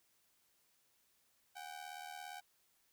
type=ring-modulated tone; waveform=sawtooth; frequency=767 Hz; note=G5; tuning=38 cents flat; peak=-40 dBFS; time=1.55-2.41 s; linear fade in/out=20 ms; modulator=38.7 Hz; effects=white hiss -75 dBFS RMS until 2.92 s